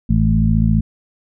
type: harmonic tone with a mistuned harmonic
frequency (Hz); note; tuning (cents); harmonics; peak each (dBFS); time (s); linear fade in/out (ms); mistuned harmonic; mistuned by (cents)
54.4; A1; -19; 1 / 2 / 3 / 4; -17 / -17 / -17 / -17; 0.09-0.81; 10; 1; -61
effects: none